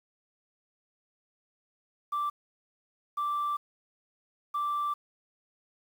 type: tone bursts at uneven times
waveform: sine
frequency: 1172 Hz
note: D6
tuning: 4 cents flat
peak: -26 dBFS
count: 3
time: 2.12-2.3 / 3.17-3.57 / 4.54-4.94 s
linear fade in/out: 10 ms
effects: tanh soft clip ceiling -25 dBFS + 9-bit